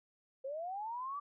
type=linear sweep; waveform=sine; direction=up; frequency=517 to 1174.7 Hz; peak=-38 dBFS; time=0.44-1.2 s; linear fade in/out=10 ms; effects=none